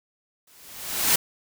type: noise with exponential growth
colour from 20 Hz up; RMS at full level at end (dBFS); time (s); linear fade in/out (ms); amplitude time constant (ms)
white; -17; 0.47-1.16; 5; 150
effects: none